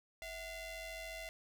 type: ring-modulated tone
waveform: sawtooth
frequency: 698.5 Hz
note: F5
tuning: in tune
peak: -37 dBFS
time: 0.22-1.29 s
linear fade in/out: 0 ms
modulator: 1350 Hz
effects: none